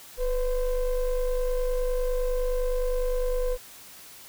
triangle ring-modulated tone, 261.9 Hz, C4, 2 cents sharp, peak -18 dBFS, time 0.17-3.58 s, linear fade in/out 50 ms, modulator 237 Hz, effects white hiss -47 dBFS RMS until 4.28 s

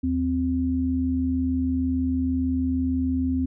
sine tone pair together, 77.9 / 260.1 Hz, D#2 / C4, +3 / -10 cents, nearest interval octave + major sixth, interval 2087 cents, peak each -27 / -22 dBFS, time 0.03-3.46 s, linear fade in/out 10 ms, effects none

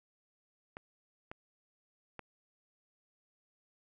clicks, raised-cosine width 0.5 ms, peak -28 dBFS, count 3, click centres 0.769 / 1.315 / 2.193 s, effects none

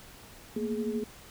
sine tone cluster, 225.4 / 237.7 / 419.7 Hz, A3 / A#3 / G#4, +42 / +34 / +18 cents, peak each -33 / -35 / -33 dBFS, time 0.56-1.04 s, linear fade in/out 5 ms, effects pink hiss -51 dBFS RMS until 1.3 s

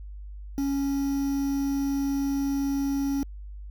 triangle tone with quantisation, 277.2 Hz, C#4, in tune, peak -22 dBFS, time 0.58-3.23 s, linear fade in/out 0 ms, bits 7, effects added 50 Hz sine -37 dBFS peak until 3.7 s

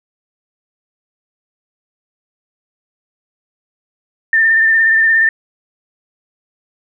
sine tone with vibrato, 1798 Hz, A6, 37 cents sharp, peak -8 dBFS, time 4.33-5.29 s, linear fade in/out 2 ms, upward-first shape triangle, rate 17 Hz, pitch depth 33 cents each way, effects none

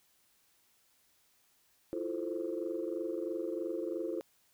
sine chord, F major seventh, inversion third, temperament equal with one note detuned, 329.6 / 352.7 / 440 / 523.3 Hz, E4 / F4 / A4 / C5, 0 / +17 / 0 / 0 cents, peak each -38 / -38 / -40 / -40 dBFS, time 1.93-4.21 s, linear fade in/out 0 ms, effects tanh soft clip ceiling -25 dBFS + white hiss -70 dBFS RMS until 4.53 s

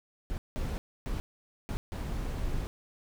brown noise bursts at uneven times, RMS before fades -33 dBFS, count 5, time 0.3-0.38 / 0.56-0.78 / 1.06-1.2 / 1.69-1.77 / 1.92-2.67 s, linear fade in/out 0 ms, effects none

